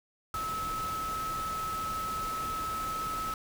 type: tone in noise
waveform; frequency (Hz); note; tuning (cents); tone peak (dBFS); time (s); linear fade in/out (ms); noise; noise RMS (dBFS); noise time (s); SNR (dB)
sine; 1296; E6; -30; -32; 0.34-3.34; 2; pink; -41; 0.34-3.34; +6
effects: none